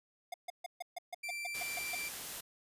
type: tone bursts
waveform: square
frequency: 712 Hz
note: F5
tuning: 33 cents sharp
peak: -39 dBFS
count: 11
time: 0.32-1.951 s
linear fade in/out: 5 ms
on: 21 ms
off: 140 ms
type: tone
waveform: 40% pulse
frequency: 2349 Hz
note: D7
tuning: in tune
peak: -38 dBFS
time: 1.23-2.09 s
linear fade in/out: 10 ms
type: noise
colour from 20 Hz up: white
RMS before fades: -43 dBFS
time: 1.54-2.41 s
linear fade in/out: 10 ms
effects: resampled to 32000 Hz